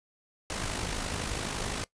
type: noise with amplitude modulation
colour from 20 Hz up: pink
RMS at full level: -31 dBFS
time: 0.5-1.84 s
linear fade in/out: 0 ms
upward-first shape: sine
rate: 51.8 Hz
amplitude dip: 55%
effects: noise-tail reverb RT60 0.1 s tail -20 dB re dry + resampled to 22050 Hz